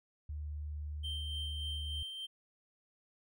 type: tone with pitch glide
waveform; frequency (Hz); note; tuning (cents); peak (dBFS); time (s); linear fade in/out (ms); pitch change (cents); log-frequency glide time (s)
sine; 74.7 to 74.14; D2 to D2; +30 to +17; -38; 0.29-2.03; 5; -13; 1.02-1.88
type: tone with tremolo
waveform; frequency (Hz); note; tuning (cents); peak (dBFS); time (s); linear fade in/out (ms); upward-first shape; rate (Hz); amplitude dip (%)
triangle; 3136; G7; 0; -37; 1.03-2.27; 20; sine; 3.4; 35
effects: none